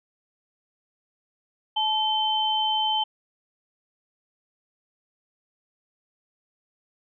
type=tone pair together; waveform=sine; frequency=866 / 3086 Hz; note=A5 / G7; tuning=-28 / -28 cents; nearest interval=octave + minor seventh; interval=2200 cents; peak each=-24 / -24 dBFS; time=1.76-3.04 s; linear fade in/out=10 ms; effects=none